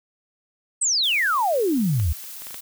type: exponential sweep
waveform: sine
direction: down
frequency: 8500 to 69.3 Hz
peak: -18 dBFS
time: 0.81-2.13 s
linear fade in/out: 10 ms
type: noise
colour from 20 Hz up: blue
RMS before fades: -37 dBFS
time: 1.03-2.61 s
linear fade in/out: 10 ms
type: clicks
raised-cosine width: 0.2 ms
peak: -21 / -27 / -23 / -21 / -23 / -17 dBFS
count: 6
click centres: 1.999 / 2.24 / 2.421 / 2.469 / 2.508 / 2.544 s
effects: none